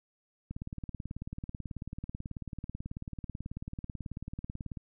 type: click train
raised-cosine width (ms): 5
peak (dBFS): -26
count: 79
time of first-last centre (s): 0.51-4.772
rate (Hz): 18.3
effects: none